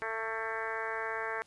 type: harmonic tone with a mistuned harmonic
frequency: 222.9 Hz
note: A3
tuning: 23 cents sharp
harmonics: 2 / 3 / 4 / 5 / 6 / 7 / 8 / 9 / 10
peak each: -40 / -43 / -41 / -42 / -43 / -40 / -41 / -44 / -48 dBFS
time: 0.02-1.42 s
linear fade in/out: 0 ms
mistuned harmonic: 7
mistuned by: +26 cents
effects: pink hiss -63 dBFS RMS until 1.46 s + resampled to 24000 Hz